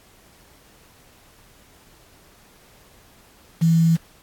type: tone with quantisation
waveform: sine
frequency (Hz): 164.81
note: E3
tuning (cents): 0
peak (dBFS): -13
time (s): 3.61-3.97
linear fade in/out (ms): 20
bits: 6
effects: pink hiss -53 dBFS RMS until 4.22 s + AAC 64 kbps